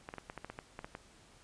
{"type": "clicks", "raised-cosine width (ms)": 0.5, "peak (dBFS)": -27, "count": 11, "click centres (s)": [0.089, 0.139, 0.183, 0.299, 0.377, 0.446, 0.5, 0.589, 0.791, 0.845, 0.951], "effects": ["pink hiss -61 dBFS RMS until 1.43 s", "resampled to 22050 Hz"]}